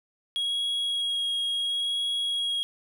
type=tone with vibrato; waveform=triangle; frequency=3300 Hz; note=G#7; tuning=12 cents flat; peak=-24 dBFS; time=0.36-2.63 s; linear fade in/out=0 ms; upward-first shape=sine; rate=0.72 Hz; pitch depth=11 cents each way; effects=none